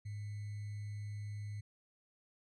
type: tone with sample-and-hold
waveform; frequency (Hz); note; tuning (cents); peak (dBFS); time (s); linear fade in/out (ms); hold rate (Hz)
sine; 103.83; G#2; 0; -40; 0.05-1.61; 10; 2100
effects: resampled to 22050 Hz